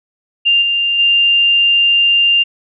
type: tone with level steps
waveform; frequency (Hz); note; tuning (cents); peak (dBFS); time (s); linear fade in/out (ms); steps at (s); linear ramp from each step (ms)
sine; 2794; F7; 0; -8 / -12 / -8; 0.45-2.44; 20; 0.61 / 0.98; 20
effects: none